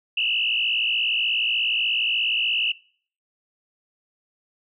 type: tone with frequency modulation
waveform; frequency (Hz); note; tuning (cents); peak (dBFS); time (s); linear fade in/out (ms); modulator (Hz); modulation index
sine; 2794; F7; 0; -20; 0.17-2.72; 5; 56.7; 3
effects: noise-tail reverb RT60 0.5 s tail -22 dB re dry